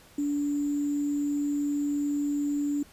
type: tone with sample-and-hold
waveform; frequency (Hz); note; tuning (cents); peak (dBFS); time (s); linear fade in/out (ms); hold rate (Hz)
sine; 288.7; D4; -30; -25; 0.18-2.83; 5; 7350
effects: pink hiss -55 dBFS RMS until 2.92 s + resampled to 32000 Hz